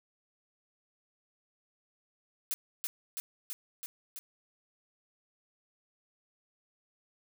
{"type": "noise with echo", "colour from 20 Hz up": "blue", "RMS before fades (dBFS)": -33, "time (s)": [2.51, 2.54], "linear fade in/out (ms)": 0, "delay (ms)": 330, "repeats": 5, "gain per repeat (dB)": -2, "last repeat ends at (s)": 4.19, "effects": []}